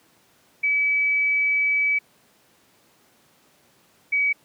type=tone pair in turn; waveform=sine; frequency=2290 / 2272 Hz; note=D7 / C#7; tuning=-44 / +42 cents; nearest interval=unison; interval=14 cents; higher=first; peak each=-18 dBFS; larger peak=neither; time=0.63-1.99 / 4.12-4.33 s; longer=first; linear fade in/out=10 ms; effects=pink hiss -59 dBFS RMS until 4.44 s + high-pass 150 Hz 12 dB/octave